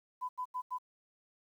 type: tone bursts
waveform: sine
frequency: 1003 Hz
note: B5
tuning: 26 cents sharp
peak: -34 dBFS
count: 4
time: 0.21-0.785 s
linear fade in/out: 20 ms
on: 80 ms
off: 85 ms
effects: 11-bit